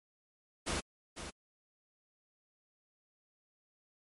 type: noise with echo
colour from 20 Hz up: pink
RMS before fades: -35 dBFS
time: 0.66-0.81 s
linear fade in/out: 20 ms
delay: 500 ms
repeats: 1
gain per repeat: -9 dB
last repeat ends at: 1.31 s
effects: MP3 48 kbps